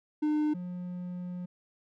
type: tone pair in turn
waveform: triangle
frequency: 302.3 / 178.87 Hz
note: D#4 / F3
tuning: -50 / +42 cents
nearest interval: major sixth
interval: 908 cents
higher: first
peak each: -23 / -33 dBFS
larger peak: first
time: 0.22-0.54 / 0.54-1.46 s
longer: second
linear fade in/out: 10 ms
effects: none